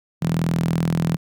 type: tone with high-pass filter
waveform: sawtooth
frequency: 41.2 Hz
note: E1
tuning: in tune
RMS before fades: -21 dBFS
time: 0.21-1.17 s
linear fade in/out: 20 ms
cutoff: 160 Hz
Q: 5.5
effects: none